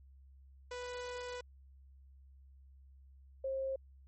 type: tone pair in turn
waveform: sawtooth / sine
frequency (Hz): 493.4 / 534.3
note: B4 / C5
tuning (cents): -2 / +36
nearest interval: minor second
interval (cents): 138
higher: second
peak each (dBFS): -37 / -34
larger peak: second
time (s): 0.71-1.41 / 3.44-3.76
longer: first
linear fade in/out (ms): 5
effects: added 67 Hz sine -56 dBFS peak until 4.07 s + MP3 32 kbps